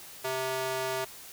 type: tone with high-pass filter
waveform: square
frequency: 130.81 Hz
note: C3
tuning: in tune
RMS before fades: -32 dBFS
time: 0.24-1.05 s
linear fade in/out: 10 ms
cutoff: 530 Hz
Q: 1.2
effects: white hiss -47 dBFS RMS until 1.32 s